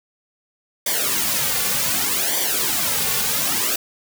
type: noise with flanger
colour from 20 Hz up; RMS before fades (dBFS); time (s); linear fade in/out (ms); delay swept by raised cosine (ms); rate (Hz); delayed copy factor
white; -21; 0.86-3.76; 5; 0.74 to 3.14; 0.66; -0.8
effects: none